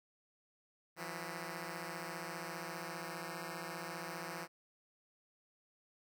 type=beating tone pair; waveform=5% pulse; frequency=164.81 / 179.81 Hz; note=E3 / F#3; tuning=0 / -49 cents; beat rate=15 Hz; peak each=-33 / -34 dBFS; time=0.96-4.48 s; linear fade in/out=50 ms; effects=none